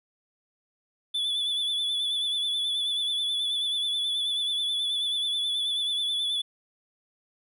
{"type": "tone with vibrato", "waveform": "triangle", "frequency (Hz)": 3460, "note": "A7", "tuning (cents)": -30, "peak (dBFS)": -24, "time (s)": [1.14, 6.42], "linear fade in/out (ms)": 10, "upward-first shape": "triangle", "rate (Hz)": 9.3, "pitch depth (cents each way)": 52, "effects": []}